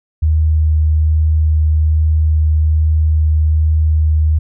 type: tone with vibrato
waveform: sine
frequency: 77.78 Hz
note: D#2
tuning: in tune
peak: -9 dBFS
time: 0.22-4.39 s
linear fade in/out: 10 ms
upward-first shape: sine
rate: 1.2 Hz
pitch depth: 8 cents each way
effects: none